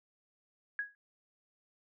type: tone with exponential decay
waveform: sine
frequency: 1661.2 Hz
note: G#6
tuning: in tune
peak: -29 dBFS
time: 0.79-0.95 s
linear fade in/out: 1 ms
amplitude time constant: 34 ms
effects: none